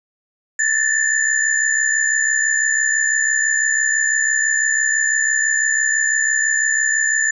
sine tone cluster, 1736 / 1802 / 7070 Hz, A6 / A6 / A8, -24 / +41 / +7 cents, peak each -19 / -19 / -20 dBFS, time 0.59-7.31 s, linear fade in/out 5 ms, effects none

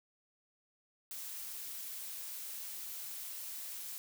blue noise, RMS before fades -44 dBFS, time 1.11-3.98 s, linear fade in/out 0 ms, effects none

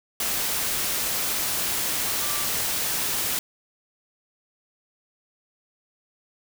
sine tone in noise, 1174.7 Hz, D6, in tune, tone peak -36 dBFS, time 2.21-2.46 s, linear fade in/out 2 ms, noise white, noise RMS -26 dBFS, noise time 0.2-3.39 s, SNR -13 dB, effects none

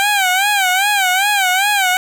15% pulse tone with vibrato, 779 Hz, G5, 11 cents flat, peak -6 dBFS, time 0-1.97 s, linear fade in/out 0 ms, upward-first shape sine, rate 2.5 Hz, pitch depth 120 cents each way, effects none

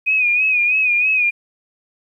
sine tone with vibrato, 2489 Hz, D#7, in tune, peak -13 dBFS, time 0.06-1.31 s, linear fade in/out 20 ms, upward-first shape sine, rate 3.1 Hz, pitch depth 63 cents each way, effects 9-bit

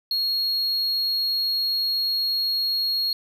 triangle tone, 4297 Hz, C8, 45 cents sharp, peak -20 dBFS, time 0.11-3.13 s, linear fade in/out 2 ms, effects none

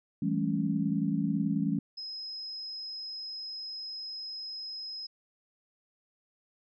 sine chord, A dominant seventh, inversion second, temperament equal with one note detuned, 164.81 / 196 / 214.5 / 277.2 Hz, E3 / G3 / A3 / C#4, 0 / 0 / -44 / 0 cents, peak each -32 dBFS, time 0.22-1.79 s, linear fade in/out 5 ms
sine tone, 5110 Hz, D#8, 45 cents sharp, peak -37 dBFS, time 1.97-5.07 s, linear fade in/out 10 ms
effects none

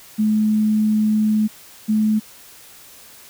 sine tone pair in turn, 214.5 / 215.4 Hz, A3 / A3, -44 / -37 cents, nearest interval unison, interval 7 cents, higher second, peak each -14 dBFS, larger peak neither, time 0.18-1.48 / 1.88-2.2 s, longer first, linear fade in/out 20 ms, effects white hiss -44 dBFS RMS until 3.29 s

